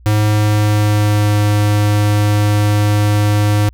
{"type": "tone with pitch glide", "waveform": "square", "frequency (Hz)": [105.9, 104.2], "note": ["G#2", "G#2"], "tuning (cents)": [34, 6], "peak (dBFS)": -11, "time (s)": [0.06, 3.69], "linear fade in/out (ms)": 0, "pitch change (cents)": -28, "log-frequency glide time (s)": [0.22, 1.37], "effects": ["added 60 Hz sine -39 dBFS peak until 3.73 s"]}